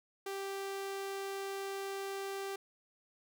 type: tone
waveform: sawtooth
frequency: 392 Hz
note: G4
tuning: in tune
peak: -34 dBFS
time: 0.26-2.56 s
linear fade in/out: 5 ms
effects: none